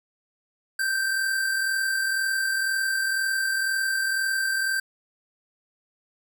square tone pair together, 1526 / 1568 Hz, G6 / G6, -47 / 0 cents, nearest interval unison, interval 47 cents, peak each -35 / -24 dBFS, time 0.79-4.8 s, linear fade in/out 5 ms, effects none

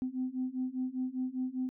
sine beating tone pair, 253.7 / 258.7 Hz, B3 / C4, +47 / -19 cents, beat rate 5 Hz, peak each -35 / -34 dBFS, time 0.02-1.69 s, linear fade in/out 0 ms, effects tanh soft clip ceiling -25 dBFS

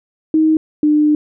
sine tone pair in turn, 314.5 / 300.5 Hz, D#4 / D4, +19 / +40 cents, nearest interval minor second, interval 79 cents, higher first, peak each -9 dBFS, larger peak neither, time 0.34-0.57 / 0.83-1.15 s, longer second, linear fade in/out 2 ms, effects none

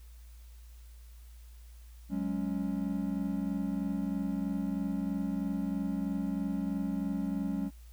triangle chord, F# suspended second, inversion none, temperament just, 185 / 208.1 / 277.5 Hz, F#3 / G#3 / C#4, 0 / +4 / +2 cents, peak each -33 dBFS, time 2.09-7.71 s, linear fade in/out 50 ms, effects added 58 Hz sine -48 dBFS peak until 7.92 s + white hiss -64 dBFS RMS until 7.92 s

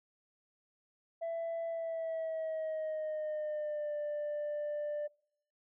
sine tone with pitch glide, 665 to 592.4 Hz, E5 to D5, +15 to +15 cents, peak -32 dBFS, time 1.21-5.08 s, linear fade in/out 20 ms, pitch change -200 cents, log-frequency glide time 1.68-3.94 s, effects noise-tail reverb RT60 0.6 s tail -24 dB re dry + tanh soft clip ceiling -33 dBFS

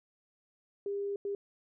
sine tone bursts at uneven times, 401.7 Hz, G4, 42 cents sharp, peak -32 dBFS, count 2, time 0.86-1.16 / 1.25-1.35 s, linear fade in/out 2 ms, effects none

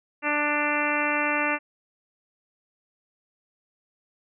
harmonic tone with a mistuned harmonic, 295.1 Hz, D4, 8 cents sharp, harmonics 1 / 2 / 3 / 4 / 5 / 6 / 7 / 8 / 9, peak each -31 / -31 / -31 / -31 / -31 / -31 / -31 / -31 / -31 dBFS, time 0.22-1.59 s, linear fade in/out 50 ms, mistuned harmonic 9, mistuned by +31 cents, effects none

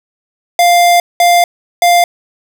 square tone bursts at uneven times, 698.5 Hz, F5, in tune, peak -6 dBFS, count 3, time 0.59-1 / 1.2-1.44 / 1.82-2.04 s, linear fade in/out 2 ms, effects none

